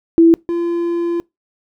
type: tone pair in turn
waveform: sine / triangle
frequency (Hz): 331.8 / 342.1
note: E4 / F4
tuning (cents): +11 / -36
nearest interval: minor second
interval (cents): 53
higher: second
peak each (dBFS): -5 / -14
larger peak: first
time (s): 0.18-0.34 / 0.49-1.2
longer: second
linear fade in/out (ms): 0
effects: noise-tail reverb RT60 0.2 s tail -25 dB re dry